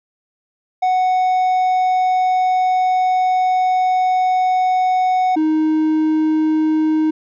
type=tone pair in turn; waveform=triangle; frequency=740 / 312.3 Hz; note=F#5 / D#4; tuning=0 / +7 cents; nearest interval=octave + minor third; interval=1493 cents; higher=first; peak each=-11 dBFS; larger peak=neither; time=0.82-5.36 / 5.36-7.11 s; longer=first; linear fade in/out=10 ms; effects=resampled to 16000 Hz